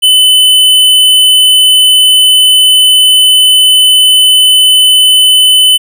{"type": "tone", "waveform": "square", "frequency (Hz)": 3019, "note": "F#7", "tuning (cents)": 34, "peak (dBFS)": -3, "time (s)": [0.02, 5.78], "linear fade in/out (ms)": 20, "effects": []}